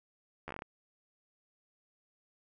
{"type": "slowing click train", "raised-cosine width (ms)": 0.5, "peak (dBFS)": -26, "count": 8, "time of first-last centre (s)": [0.48, 0.621], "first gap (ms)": 12, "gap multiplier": 1.17, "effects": []}